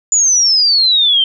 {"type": "exponential sweep", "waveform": "sine", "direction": "down", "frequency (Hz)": [7040, 3096], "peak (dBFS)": -8, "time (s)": [0.12, 1.24], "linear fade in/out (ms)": 2, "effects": []}